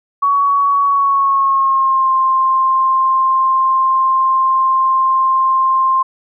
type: tone with pitch glide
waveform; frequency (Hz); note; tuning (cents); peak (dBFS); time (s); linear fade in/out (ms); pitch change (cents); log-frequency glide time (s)
sine; 1123 to 1053.9; C#6 to C6; +22 to +12; -10; 0.22-6.03; 10; -110; 0.87-2.12
effects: none